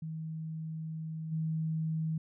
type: tone with level steps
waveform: sine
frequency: 159.3 Hz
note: D#3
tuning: 41 cents sharp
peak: -36 / -30 dBFS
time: 0.02-2.18 s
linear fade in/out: 5 ms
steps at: 1.31 s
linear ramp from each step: 20 ms
effects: none